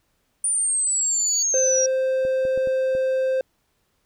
sine exponential sweep, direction down, 9397 to 5670 Hz, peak -19 dBFS, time 0.44-1.86 s, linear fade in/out 2 ms
triangle tone with exponential growth, 4512 Hz, C#8, 30 cents sharp, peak -24 dBFS, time 0.55-1.43 s, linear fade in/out 2 ms, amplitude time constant 190 ms
triangle tone, 523.3 Hz, C5, in tune, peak -17 dBFS, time 1.54-3.41 s, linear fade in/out 2 ms
clicks, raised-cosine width 2 ms, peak -23 dBFS, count 5, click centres 2.251 / 2.452 / 2.576 / 2.673 / 2.951 s
effects pink hiss -69 dBFS RMS until 4.05 s

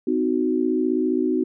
sine chord, C diminished, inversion none, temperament equal with one note detuned, 255.8 / 311.1 / 370 Hz, C4 / Eb4 / Gb4, -39 / 0 / 0 cents, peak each -23 dBFS, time 0.07-1.44 s, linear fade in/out 5 ms, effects none

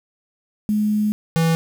sine / square tone pair in turn, 211.2 / 164.03 Hz, G#3 / E3, +29 / -8 cents, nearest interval major third, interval 437 cents, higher first, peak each -16 dBFS, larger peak neither, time 0.69-1.12 / 1.36-1.55 s, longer first, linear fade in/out 0 ms, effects 7-bit

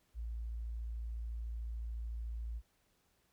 sine tone, 56.9 Hz, A#1, 41 cents flat, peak -38 dBFS, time 0.14-2.62 s, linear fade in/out 50 ms, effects pink hiss -75 dBFS RMS until 3.32 s

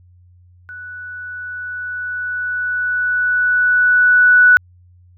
sine tone with level ramp, 1480 Hz, F#6, in tune, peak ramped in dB -30 to -5 dBFS, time 0.69-4.57 s, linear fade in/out 0 ms, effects added 89 Hz sine -45 dBFS peak until 5.17 s

